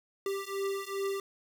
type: beating tone pair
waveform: square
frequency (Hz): 392 / 394.5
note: G4 / G4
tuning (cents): 0 / +11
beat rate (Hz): 2.5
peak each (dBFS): -36 / -36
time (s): 0.26-1.2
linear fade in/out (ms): 2
effects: 10-bit